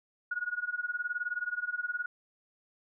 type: tone with tremolo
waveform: sine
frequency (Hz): 1451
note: F#6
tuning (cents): -34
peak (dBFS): -28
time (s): 0.31-2.06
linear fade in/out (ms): 5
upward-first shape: sine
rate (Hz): 19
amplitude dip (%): 90
effects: none